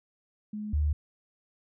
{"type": "tone pair in turn", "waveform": "sine", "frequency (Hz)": [211, 74.6], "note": ["G#3", "D2"], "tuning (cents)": [28, 28], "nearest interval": "octave + tritone", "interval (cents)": 1800, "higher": "first", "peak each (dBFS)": [-33, -23], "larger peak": "second", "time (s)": [[0.53, 0.73], [0.73, 0.93]], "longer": "neither", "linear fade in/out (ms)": 5, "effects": []}